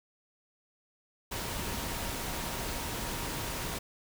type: tone in noise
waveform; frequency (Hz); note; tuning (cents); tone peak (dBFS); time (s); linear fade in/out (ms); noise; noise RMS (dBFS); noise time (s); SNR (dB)
sine; 940; A#5; +14; -47; 1.31-3.79; 10; pink; -36; 1.31-3.79; -14
effects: none

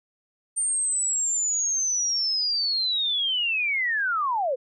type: linear sweep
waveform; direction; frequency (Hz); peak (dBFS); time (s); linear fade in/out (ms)
sine; down; 8870 to 478; -22; 0.56-4.56; 20
effects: none

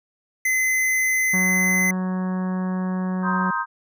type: tone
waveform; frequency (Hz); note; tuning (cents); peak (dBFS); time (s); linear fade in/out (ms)
square; 2043; C7; -42; -19; 0.45-1.91; 5
type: harmonic tone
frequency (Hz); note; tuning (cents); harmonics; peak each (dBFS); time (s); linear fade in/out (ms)
185; F#3; 0; 1 / 2 / 3 / 4 / 5 / 6 / 7 / 8 / 9 / 10; -22 / -37 / -38 / -40 / -39 / -39 / -48 / -48 / -43 / -53; 1.33-3.51; 10
type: chord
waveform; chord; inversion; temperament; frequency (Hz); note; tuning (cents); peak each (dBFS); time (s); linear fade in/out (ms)
sine; C minor seventh; third; just; 941.9 / 1046.5 / 1255.8 / 1569.8; Bb5 / C6 / Eb6 / G6; +18 / 0 / +16 / +2; -27; 3.22-3.66; 50
effects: none

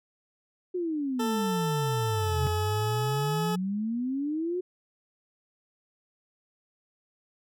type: exponential two-way sweep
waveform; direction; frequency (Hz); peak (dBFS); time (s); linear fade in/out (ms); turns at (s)
sine; down then up; 370 to 82.41 to 370; -27; 0.74-4.61; 10; 2.42
type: tone with pitch glide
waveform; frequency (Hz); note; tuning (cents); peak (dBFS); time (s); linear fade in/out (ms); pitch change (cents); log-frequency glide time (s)
20% pulse; 443.4 to 426.8; A4 to G#4; +13 to +47; -24; 1.19-3.56; 10; -66; 2.09-2.46
type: tone with exponential growth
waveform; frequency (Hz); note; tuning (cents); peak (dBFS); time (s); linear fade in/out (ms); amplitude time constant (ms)
sine; 130.81; C3; 0; -23; 2.06-2.47; 0; 88
effects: none

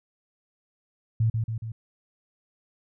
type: tone with echo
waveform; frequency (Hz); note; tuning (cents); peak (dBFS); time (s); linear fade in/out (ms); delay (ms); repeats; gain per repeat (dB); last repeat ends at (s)
sine; 112.5; A2; +39; -19; 1.2-1.3; 5; 140; 3; -4; 1.72
effects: none

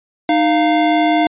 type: tone pair together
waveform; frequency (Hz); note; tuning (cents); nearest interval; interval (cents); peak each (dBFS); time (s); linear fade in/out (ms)
square; 308.5 / 698.2; D#4 / F5; -15 / -1; octave + major second; 1414; -15; 0.29-1.27; 2
effects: resampled to 8000 Hz

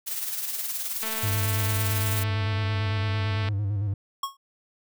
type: noise with tremolo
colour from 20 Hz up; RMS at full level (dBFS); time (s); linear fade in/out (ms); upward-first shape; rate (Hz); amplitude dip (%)
blue; -29; 0.06-2.24; 20; sine; 19; 45
type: click train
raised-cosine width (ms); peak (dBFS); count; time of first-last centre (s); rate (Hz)
0.3; -18; 544; 1.03-3.487; 221
type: tone with vibrato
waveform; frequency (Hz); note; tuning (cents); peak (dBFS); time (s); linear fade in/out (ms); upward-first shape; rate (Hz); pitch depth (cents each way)
triangle; 101.4; G#2; -41; -22; 1.23-3.94; 5; square; 8.9; 58
type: tone with exponential decay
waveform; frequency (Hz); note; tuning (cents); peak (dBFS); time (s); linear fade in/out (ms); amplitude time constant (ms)
square; 1095; C#6; -22; -24; 4.23-4.37; 5; 30
effects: none

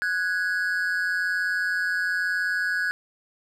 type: tone pair together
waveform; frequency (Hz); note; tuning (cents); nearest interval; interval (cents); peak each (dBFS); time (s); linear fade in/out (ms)
triangle; 1478 / 1659; F#6 / G#6; -2 / -2; major second; 200; -24; 0.02-2.91; 0
effects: none

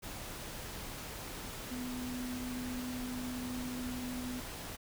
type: tone in noise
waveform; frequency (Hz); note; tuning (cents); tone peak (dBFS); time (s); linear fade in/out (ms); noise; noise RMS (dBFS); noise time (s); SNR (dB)
sine; 250; B3; +21; -38; 1.7-4.41; 20; pink; -44; 0.02-4.77; +3
effects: none

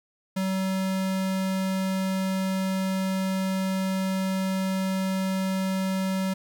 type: tone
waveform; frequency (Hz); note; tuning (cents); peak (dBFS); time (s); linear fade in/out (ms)
square; 190; F#3; +46; -25; 0.36-6.34; 10
effects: 11-bit

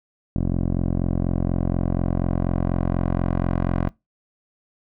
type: tone with low-pass filter sweep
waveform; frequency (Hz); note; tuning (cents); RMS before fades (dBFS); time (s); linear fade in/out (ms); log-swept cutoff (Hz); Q
10% pulse; 44.13; F1; +19; -22; 0.36-3.89; 0; 390 to 1300; 0.82
effects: noise-tail reverb RT60 0.2 s tail -23 dB re dry

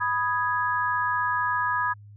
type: chord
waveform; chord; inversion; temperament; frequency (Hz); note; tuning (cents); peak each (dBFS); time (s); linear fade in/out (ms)
sine; G# minor; first; equal; 987.8 / 1244.5 / 1661.2; B5 / D#6 / G#6; 0 / 0 / 0; -26 / -28 / -27; 0-1.94; 20
effects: added 103 Hz sine -44 dBFS peak until 2.16 s

